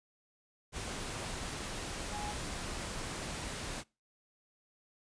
sine tone in noise, 830.6 Hz, G#5, in tune, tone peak -40 dBFS, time 2.1-2.35 s, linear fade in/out 50 ms, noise pink, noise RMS -40 dBFS, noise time 0.72-3.84 s, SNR -3 dB, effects noise-tail reverb RT60 0.3 s tail -25 dB re dry + resampled to 22050 Hz

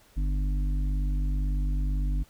harmonic tone, 49 Hz, G1, in tune, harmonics 1 / 3 / 5 / 6, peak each -24 / -36 / -41 / -44 dBFS, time 0.16-2.24 s, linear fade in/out 20 ms, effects pink hiss -59 dBFS RMS until 2.29 s

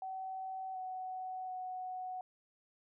sine tone with pitch steps, 759 / 746 / 740 Hz, F#5 / F#5 / F#5, +44 / +14 / 0 cents, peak -39 dBFS, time 0.02-2.21 s, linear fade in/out 2 ms, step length 730 ms, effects none

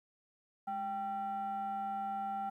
sine tone with frequency modulation, 784 Hz, G5, in tune, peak -34 dBFS, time 0.67-2.5 s, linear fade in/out 10 ms, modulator 576 Hz, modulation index 0.49, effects tanh soft clip ceiling -30 dBFS + 12-bit

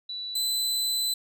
sine / sawtooth tone pair in turn, 3951 / 4018 Hz, B7 / B7, 0 / +29 cents, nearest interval unison, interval 29 cents, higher second, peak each -32 / -22 dBFS, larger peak second, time 0.09-0.35 / 0.35-1.14 s, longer second, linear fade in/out 5 ms, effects none

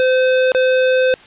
square tone with dropouts, 514 Hz, C5, 31 cents flat, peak -12 dBFS, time 0-1.14 s, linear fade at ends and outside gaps 0 ms, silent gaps 0.519-0.548 s, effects white hiss -42 dBFS RMS until 1.26 s + resampled to 8000 Hz

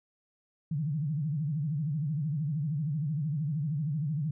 sine tone with vibrato, 150 Hz, D3, 37 cents sharp, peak -28 dBFS, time 0.71-4.31 s, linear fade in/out 5 ms, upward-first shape sine, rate 13 Hz, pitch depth 170 cents each way, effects none

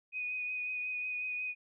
sine tone with vibrato, 2489 Hz, D#7, in tune, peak -34 dBFS, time 0.12-1.55 s, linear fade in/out 50 ms, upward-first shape triangle, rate 5.5 Hz, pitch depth 21 cents each way, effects none

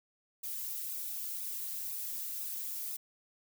violet noise with flanger, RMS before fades -39 dBFS, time 0.43-2.97 s, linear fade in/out 10 ms, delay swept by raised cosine 0.78 to 4.68 ms, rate 2 Hz, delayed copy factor +0.9, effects none

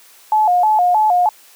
sine tone with vibrato, 784 Hz, G5, in tune, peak -10 dBFS, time 0.32-1.29 s, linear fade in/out 2 ms, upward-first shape square, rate 3.2 Hz, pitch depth 160 cents each way, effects white hiss -46 dBFS RMS until 1.55 s + high-pass 400 Hz 12 dB/octave

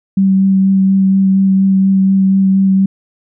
sine tone with vibrato, 192.5 Hz, G3, 31 cents flat, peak -7 dBFS, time 0.17-2.86 s, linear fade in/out 5 ms, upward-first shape sine, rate 4.2 Hz, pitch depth 12 cents each way, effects none

